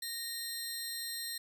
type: tone pair together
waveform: 20% pulse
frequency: 1858 / 4159 Hz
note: A#6 / C8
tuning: -6 / -11 cents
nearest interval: octave + major second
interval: 1395 cents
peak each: -38 / -33 dBFS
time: 0.02-1.38 s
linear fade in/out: 5 ms
effects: none